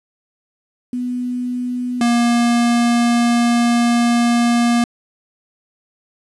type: tone pair in turn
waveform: sine / square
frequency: 247.4 / 237.2 Hz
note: B3 / A#3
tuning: +3 / +30 cents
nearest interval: minor second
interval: 73 cents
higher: first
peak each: -19 / -13 dBFS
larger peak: second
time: 0.93-2.01 / 2.01-4.84 s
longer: second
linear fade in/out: 2 ms
effects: resampled to 24000 Hz + 8-bit